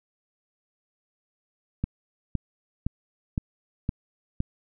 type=click train; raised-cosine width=5 ms; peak=-13 dBFS; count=6; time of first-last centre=1.84-4.404 s; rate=1.95 Hz; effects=none